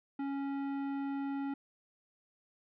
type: tone with tanh clipping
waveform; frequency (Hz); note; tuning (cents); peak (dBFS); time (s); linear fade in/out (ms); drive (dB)
sine; 277.2; C#4; 0; -36; 0.19-1.54; 5; 14
effects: none